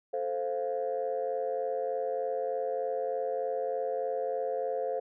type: chord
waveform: sine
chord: F major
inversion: first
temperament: equal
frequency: 440 / 523.3 / 698.5 Hz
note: A4 / C5 / F5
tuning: 0 / 0 / 0 cents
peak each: -34 / -31 / -35 dBFS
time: 0.13-5 s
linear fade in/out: 10 ms
effects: tanh soft clip ceiling -22 dBFS